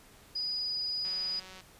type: tone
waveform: sine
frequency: 4939 Hz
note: D#8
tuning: 14 cents flat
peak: -31 dBFS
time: 0.35-1.4 s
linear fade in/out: 10 ms
type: click train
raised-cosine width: 0.2 ms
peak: -32 dBFS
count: 105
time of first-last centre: 1.05-1.606 s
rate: 187 Hz
effects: pink hiss -57 dBFS RMS until 1.79 s + resampled to 32000 Hz